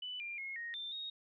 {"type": "tone with pitch steps", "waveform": "sine", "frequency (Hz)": [2987, 2389, 2162, 1868, 3572, 3746], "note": ["F#7", "D7", "C#7", "A#6", "A7", "A#7"], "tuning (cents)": [16, 29, -44, 3, 25, 8], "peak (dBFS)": -40, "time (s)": [0.02, 1.1], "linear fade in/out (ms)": 5, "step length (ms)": 180, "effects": []}